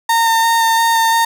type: tone with vibrato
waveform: 35% pulse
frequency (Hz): 913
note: A#5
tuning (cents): -36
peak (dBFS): -9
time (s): 0.09-1.25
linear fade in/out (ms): 5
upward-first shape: square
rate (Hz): 2.9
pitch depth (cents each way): 10
effects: none